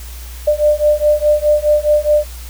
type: beating tone pair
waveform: sine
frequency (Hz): 595 / 599.8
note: D5 / D5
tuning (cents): +22 / +36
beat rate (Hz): 4.8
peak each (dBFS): -13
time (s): 0.47-2.25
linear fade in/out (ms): 10
effects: added 60 Hz sine -28 dBFS peak until 2.49 s + white hiss -37 dBFS RMS until 2.49 s